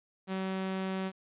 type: tone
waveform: sawtooth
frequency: 189.8 Hz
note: F#3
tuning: 44 cents sharp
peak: -28 dBFS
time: 0.27-1.12 s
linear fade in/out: 50 ms
effects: resampled to 8000 Hz + 10-bit